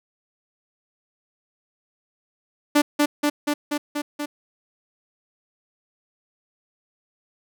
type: tone with echo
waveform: sawtooth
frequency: 293.7 Hz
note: D4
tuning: in tune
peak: -10 dBFS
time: 2.75-2.82 s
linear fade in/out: 10 ms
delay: 240 ms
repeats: 6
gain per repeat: -2 dB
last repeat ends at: 4.26 s
effects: none